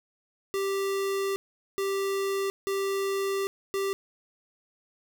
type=tone bursts at uneven times; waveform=square; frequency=392 Hz; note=G4; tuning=in tune; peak=-27 dBFS; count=4; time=0.54-1.36 / 1.78-2.5 / 2.67-3.47 / 3.74-3.93 s; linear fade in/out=0 ms; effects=none